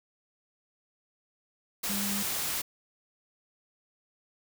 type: tone in noise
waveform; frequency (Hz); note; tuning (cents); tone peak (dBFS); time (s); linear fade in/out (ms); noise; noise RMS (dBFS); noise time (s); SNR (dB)
sine; 201.2; G3; +45; -33; 1.89-2.23; 10; white; -32; 1.83-2.62; -4
effects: none